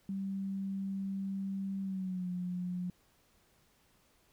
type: tone with pitch glide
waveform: sine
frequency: 194.5 to 179.39 Hz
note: G3 to F3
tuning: -13 to +47 cents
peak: -34 dBFS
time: 0.09-2.9 s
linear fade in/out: 2 ms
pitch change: -140 cents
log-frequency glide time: 1.81-2.29 s
effects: pink hiss -69 dBFS RMS until 4.32 s